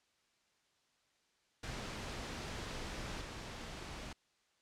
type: noise with level steps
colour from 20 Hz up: pink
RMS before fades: -43 / -46 dBFS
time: 1.63-4.13 s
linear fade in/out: 5 ms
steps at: 3.21 s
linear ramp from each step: 2 ms
effects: white hiss -75 dBFS RMS until 4.61 s + low-pass 6000 Hz 12 dB/octave